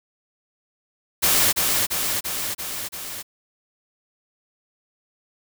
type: noise with echo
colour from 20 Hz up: white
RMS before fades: -18 dBFS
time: 1.22-1.53 s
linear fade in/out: 20 ms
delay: 340 ms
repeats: 5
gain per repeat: -3 dB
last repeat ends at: 3.23 s
effects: none